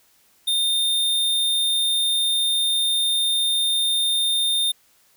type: tone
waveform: square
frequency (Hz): 3633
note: A#7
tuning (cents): -45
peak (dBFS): -19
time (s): 0.47-4.72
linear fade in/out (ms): 10
effects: white hiss -59 dBFS RMS until 5.16 s